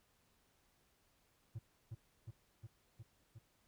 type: tone with echo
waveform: triangle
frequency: 112 Hz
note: A2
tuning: 31 cents sharp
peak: -39 dBFS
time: 1.55-1.59 s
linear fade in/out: 10 ms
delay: 360 ms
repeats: 5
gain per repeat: -2 dB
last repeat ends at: 3.39 s
effects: tanh soft clip ceiling -35 dBFS + pink hiss -75 dBFS RMS until 3.67 s